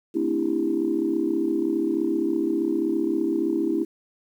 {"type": "tone cluster", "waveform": "sine", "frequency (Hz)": [225, 266, 294.3, 329.4, 395.5], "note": ["A3", "C4", "D4", "E4", "G4"], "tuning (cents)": [39, 29, 4, -1, 15], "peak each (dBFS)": [-32, -30, -28, -23, -29], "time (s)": [0.14, 3.85], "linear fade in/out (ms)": 20, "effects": ["tanh soft clip ceiling -11 dBFS", "9-bit"]}